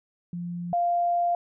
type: tone pair in turn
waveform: sine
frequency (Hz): 174 / 696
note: F3 / F5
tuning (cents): -6 / -6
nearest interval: 2 octaves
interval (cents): 2400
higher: second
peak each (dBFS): -30 / -21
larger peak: second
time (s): 0.33-0.73 / 0.73-1.35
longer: second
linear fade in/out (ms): 2
effects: none